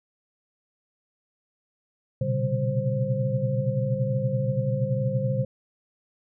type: tone cluster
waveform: sine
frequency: 118.8 / 127.6 / 139.8 / 193.5 / 526 Hz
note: A#2 / C3 / C#3 / G3 / C5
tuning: +33 / -43 / +15 / -22 / +9 cents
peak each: -29 / -28 / -28 / -32 / -29 dBFS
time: 2.21-5.45 s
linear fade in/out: 5 ms
effects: none